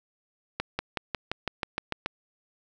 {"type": "accelerating click train", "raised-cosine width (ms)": 0.3, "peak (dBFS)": -12, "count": 10, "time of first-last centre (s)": [0.6, 2.06], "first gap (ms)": 190, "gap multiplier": 0.96, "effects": []}